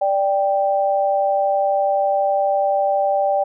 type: tone pair together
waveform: sine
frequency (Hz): 587.3 / 786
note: D5 / G5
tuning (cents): 0 / +4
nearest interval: perfect fourth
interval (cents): 504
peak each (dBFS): -18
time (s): 0.01-3.44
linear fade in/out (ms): 10
effects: none